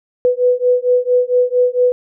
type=beating tone pair; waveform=sine; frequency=493.9 / 498.3 Hz; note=B4 / B4; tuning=0 / +15 cents; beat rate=4.4 Hz; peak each=-14 dBFS; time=0.25-1.92 s; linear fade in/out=0 ms; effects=none